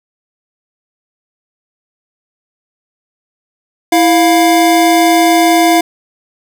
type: tone pair together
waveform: square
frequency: 329.6 / 702.8 Hz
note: E4 / F5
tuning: 0 / +11 cents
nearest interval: octave + minor second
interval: 1311 cents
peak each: -10 dBFS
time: 3.92-5.81 s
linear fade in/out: 5 ms
effects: none